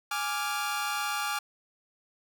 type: chord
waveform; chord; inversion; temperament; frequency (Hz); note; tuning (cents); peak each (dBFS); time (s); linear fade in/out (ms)
sawtooth; D diminished; second; equal; 830.6 / 1174.7 / 1396.9; Ab5 / D6 / F6; 0 / 0 / 0; -30; 0.11-1.39; 5
effects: none